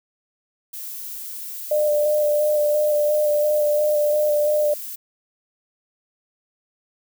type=noise; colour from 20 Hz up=violet; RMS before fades=-33 dBFS; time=0.73-4.96 s; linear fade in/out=10 ms
type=tone with vibrato; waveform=sine; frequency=597 Hz; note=D5; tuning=28 cents sharp; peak=-16 dBFS; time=1.71-4.74 s; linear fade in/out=5 ms; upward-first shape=square; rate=2.9 Hz; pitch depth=13 cents each way
effects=none